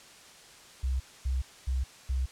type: tone bursts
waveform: sine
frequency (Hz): 65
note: C2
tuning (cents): -11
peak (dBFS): -26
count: 4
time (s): 0.83-2.26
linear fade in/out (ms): 10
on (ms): 170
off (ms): 250
effects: white hiss -52 dBFS RMS until 2.31 s + low-pass 8000 Hz 12 dB/octave